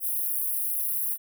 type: high-pass noise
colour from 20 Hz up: white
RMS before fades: -28 dBFS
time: 0-1.18 s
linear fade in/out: 50 ms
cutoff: 10000 Hz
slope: 96 dB/octave
effects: none